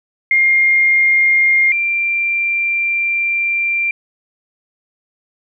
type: tone pair in turn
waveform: sine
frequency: 2122 / 2367 Hz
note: C7 / D7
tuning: +24 / +13 cents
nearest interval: major second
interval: 189 cents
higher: second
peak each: -9 / -14 dBFS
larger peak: first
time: 0.31-1.72 / 1.72-3.91 s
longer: second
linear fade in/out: 2 ms
effects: none